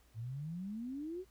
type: exponential sweep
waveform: sine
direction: up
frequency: 106.8 to 387.5 Hz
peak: -39 dBFS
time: 0.14-1.25 s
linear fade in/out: 50 ms
effects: added 60 Hz sine -66 dBFS peak until 1.3 s + pink hiss -70 dBFS RMS until 1.3 s